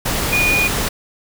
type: tone in noise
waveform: sine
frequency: 2450 Hz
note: D#7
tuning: 27 cents flat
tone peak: -14 dBFS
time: 0.32-0.68 s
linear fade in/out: 10 ms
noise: pink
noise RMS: -20 dBFS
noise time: 0.05-0.89 s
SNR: +3 dB
effects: none